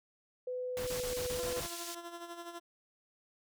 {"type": "tone with pitch glide", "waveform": "sine", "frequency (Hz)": [502, 496.5], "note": ["B4", "B4"], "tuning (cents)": [28, 9], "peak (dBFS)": -35, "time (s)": [0.47, 1.6], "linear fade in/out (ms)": 5, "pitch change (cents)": -19, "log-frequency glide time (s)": [0.73, 1.12]}
{"type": "noise bursts", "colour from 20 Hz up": "pink", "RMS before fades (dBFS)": -42, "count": 7, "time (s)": [0.77, 1.662], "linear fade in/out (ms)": 0, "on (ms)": 100, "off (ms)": 32}
{"type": "band-pass noise", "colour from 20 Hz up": "white", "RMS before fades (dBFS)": -44, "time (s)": [0.87, 1.95], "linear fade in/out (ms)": 5, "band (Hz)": [3000, 9100], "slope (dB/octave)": 12}
{"type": "tone with tremolo", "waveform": "15% pulse", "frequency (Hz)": 342.6, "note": "F4", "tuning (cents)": -33, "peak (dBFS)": -35, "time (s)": [1.38, 2.6], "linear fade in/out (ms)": 20, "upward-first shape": "sine", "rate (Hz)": 12, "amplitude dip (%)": 60}
{"effects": []}